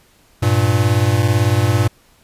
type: beating tone pair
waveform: square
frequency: 99.3 / 117.3 Hz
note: G2 / A#2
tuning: +23 / +11 cents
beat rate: 18 Hz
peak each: -16 dBFS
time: 0.42-1.88 s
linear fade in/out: 10 ms
effects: pink hiss -53 dBFS RMS until 2.23 s + resampled to 32000 Hz